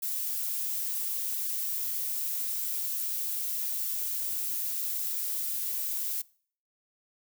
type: noise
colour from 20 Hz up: violet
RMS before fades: -32 dBFS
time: 0.02-6.22 s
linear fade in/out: 10 ms
effects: noise-tail reverb RT60 0.5 s tail -23 dB re dry